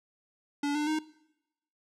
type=tone with pitch steps; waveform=square; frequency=287.6 / 298.8 / 310.4 Hz; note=D4 / D4 / D#4; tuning=-36 / +30 / -4 cents; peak=-28 dBFS; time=0.63-0.99 s; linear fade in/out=5 ms; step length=120 ms; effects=noise-tail reverb RT60 0.9 s tail -21 dB re dry + low-pass 8000 Hz 12 dB/octave